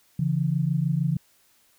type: tone pair together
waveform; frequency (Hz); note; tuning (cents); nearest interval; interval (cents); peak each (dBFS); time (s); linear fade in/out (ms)
sine; 140.4 / 166.96; C#3 / E3; +22 / +22; minor third; 300; -24; 0.19-1.17; 5
effects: white hiss -62 dBFS RMS until 1.78 s